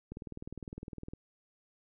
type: click train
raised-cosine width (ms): 3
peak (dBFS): -29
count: 21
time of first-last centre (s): 0.12-1.135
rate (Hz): 19.7
effects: none